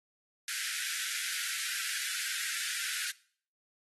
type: high-pass noise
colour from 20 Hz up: pink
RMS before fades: -36 dBFS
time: 0.48-3.11 s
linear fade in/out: 2 ms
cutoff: 1400 Hz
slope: 96 dB/octave
effects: noise-tail reverb RT60 0.5 s tail -20 dB re dry + AAC 32 kbps